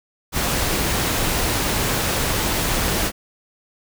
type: noise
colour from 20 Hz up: pink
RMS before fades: -21 dBFS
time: 0.32-3.12 s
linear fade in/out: 50 ms
effects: none